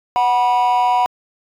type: tone pair together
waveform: triangle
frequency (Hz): 740 / 974.2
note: F#5 / B5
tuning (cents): 0 / -24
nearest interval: perfect fourth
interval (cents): 476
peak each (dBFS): -12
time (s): 0.16-1.06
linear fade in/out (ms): 0
effects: tanh soft clip ceiling -8 dBFS